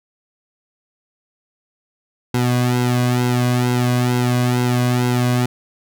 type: tone with flanger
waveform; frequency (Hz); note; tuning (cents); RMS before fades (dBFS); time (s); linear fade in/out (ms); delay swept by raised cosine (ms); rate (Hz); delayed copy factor
sawtooth; 123.47; B2; 0; -17; 2.34-5.46; 5; 1.7 to 2.24; 2.2; -0.95
effects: none